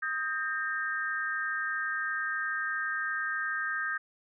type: tone cluster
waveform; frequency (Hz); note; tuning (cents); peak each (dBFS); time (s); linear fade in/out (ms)
sine; 1255 / 1587 / 1830; D#6 / G6 / A#6; +15 / +21 / -32; -36 / -32 / -35; 0.02-3.98; 10
effects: none